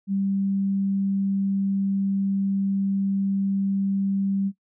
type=tone; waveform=sine; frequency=196 Hz; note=G3; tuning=in tune; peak=-21 dBFS; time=0.07-4.52 s; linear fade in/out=50 ms; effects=noise-tail reverb RT60 0.1 s tail -17 dB re dry